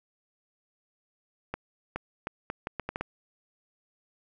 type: accelerating click train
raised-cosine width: 0.5 ms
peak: -17 dBFS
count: 9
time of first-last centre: 1.54-3.01 s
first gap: 420 ms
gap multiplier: 0.74
effects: none